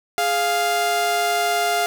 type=tone pair together; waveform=sawtooth; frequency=415.3 / 698.4 Hz; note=G#4 / F5; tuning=0 / 0 cents; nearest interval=major sixth; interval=900 cents; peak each=-22 / -15 dBFS; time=0.18-1.86 s; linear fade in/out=0 ms; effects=none